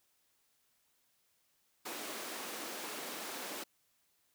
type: high-pass noise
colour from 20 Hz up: pink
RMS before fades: -43 dBFS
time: 1.85-3.64 s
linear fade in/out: 10 ms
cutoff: 260 Hz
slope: 24 dB/octave
effects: white hiss -75 dBFS RMS until 4.34 s